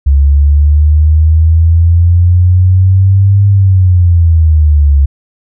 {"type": "exponential two-way sweep", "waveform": "sine", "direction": "up then down", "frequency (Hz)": [68.9, 100.5, 68.9], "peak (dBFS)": -3, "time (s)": [0.06, 5.06], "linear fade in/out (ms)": 10, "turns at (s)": 3.47, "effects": []}